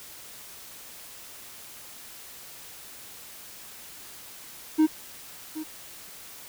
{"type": "tone with echo", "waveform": "triangle", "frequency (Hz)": 311.9, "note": "D#4", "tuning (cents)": 4, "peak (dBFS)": -14, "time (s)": [4.78, 4.87], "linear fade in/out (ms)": 20, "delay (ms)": 770, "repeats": 1, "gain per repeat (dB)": -15, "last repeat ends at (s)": 5.64, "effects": ["white hiss -45 dBFS RMS until 6.48 s"]}